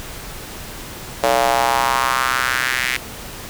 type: tone with high-pass filter sweep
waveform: square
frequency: 63.2 Hz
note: B1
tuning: 41 cents sharp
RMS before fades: -18 dBFS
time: 1.23-2.97 s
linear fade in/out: 5 ms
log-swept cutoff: 590 to 2100 Hz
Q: 2.9
effects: pink hiss -33 dBFS RMS until 3.49 s